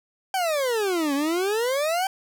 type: exponential two-way sweep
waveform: 40% pulse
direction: down then up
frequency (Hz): 785 to 272.5 to 785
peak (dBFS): -21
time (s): 0.34-2.07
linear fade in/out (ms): 2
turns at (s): 1.14
effects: none